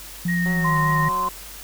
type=tone with pitch glide; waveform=sine; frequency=174.61 to 155.56 Hz; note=F3 to D#3; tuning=0 to 0 cents; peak=-20 dBFS; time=0.25-1.09 s; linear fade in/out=5 ms; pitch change=-200 cents; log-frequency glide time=0.53-0.76 s
type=tone with vibrato; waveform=sine; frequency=1864.7 Hz; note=A#6; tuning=in tune; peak=-24 dBFS; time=0.28-1.09 s; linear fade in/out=10 ms; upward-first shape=sine; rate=5.2 Hz; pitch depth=18 cents each way
type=click train; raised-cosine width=1 ms; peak=-22 dBFS; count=154; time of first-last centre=0.46-1.287 s; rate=185 Hz
type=tone; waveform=sine; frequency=1040 Hz; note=C6; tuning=11 cents flat; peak=-20 dBFS; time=0.64-1.29 s; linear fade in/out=10 ms
effects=added 48 Hz sine -43 dBFS peak until 1.63 s + white hiss -39 dBFS RMS until 1.63 s